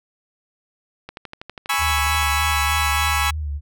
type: click train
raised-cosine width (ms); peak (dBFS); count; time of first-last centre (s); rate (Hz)
0.3; -18; 15; 1.09-2.228; 12.3
type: chord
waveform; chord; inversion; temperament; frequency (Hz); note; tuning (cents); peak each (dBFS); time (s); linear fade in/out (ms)
20% pulse; C# minor seventh; second; equal; 830.6 / 987.8 / 1108.7 / 1318.5; G#5 / B5 / C#6 / E6; 0 / 0 / 0 / 0; -19 / -21 / -19 / -19; 1.69-3.31; 10
type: tone with vibrato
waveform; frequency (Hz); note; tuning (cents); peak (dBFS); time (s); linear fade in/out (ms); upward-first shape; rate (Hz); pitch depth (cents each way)
sine; 74.4; D2; +23; -23; 1.78-3.61; 50; triangle; 3.3; 79
effects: none